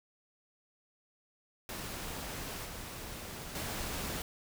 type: noise with level steps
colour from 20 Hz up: pink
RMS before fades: -41 / -44 / -38 dBFS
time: 1.69-4.22 s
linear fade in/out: 2 ms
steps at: 2.65 / 3.55 s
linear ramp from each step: 5 ms
effects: none